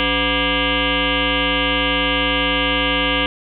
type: tone with frequency modulation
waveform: sine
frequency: 1639 Hz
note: G#6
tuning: 23 cents flat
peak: -15 dBFS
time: 0-3.26 s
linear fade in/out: 0 ms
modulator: 226 Hz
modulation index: 7.1
effects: none